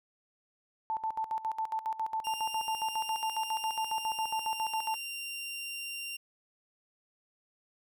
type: tone with tremolo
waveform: sine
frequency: 883 Hz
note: A5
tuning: 6 cents sharp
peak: -29 dBFS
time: 0.9-4.95 s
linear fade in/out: 0 ms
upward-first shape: square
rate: 7.3 Hz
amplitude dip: 80%
type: tone with pitch glide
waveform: sawtooth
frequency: 2794 to 2775 Hz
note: F7 to F7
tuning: 0 to -12 cents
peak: -34 dBFS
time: 2.24-6.17 s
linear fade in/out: 10 ms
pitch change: -12 cents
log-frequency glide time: 3.93-5.14 s
effects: none